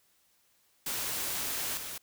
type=noise with level steps; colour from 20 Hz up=white; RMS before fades=-34 / -40 dBFS; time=0.86-1.98 s; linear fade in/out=5 ms; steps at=1.77 s; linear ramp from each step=5 ms; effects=white hiss -69 dBFS RMS until 2.02 s